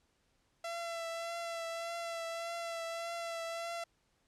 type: tone with vibrato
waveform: sawtooth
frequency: 672 Hz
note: E5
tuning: 33 cents sharp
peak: -34 dBFS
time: 0.64-3.84 s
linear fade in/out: 5 ms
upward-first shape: triangle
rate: 1.7 Hz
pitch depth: 26 cents each way
effects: pink hiss -75 dBFS RMS until 4.27 s + low-pass 9000 Hz 12 dB/octave